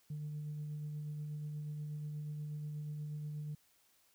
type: tone with tremolo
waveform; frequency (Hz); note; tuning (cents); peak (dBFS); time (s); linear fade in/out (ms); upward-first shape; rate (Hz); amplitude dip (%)
sine; 150; D3; +37; -37; 0.1-3.55; 5; sine; 8.3; 25
effects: tanh soft clip ceiling -36 dBFS + white hiss -71 dBFS RMS until 4.14 s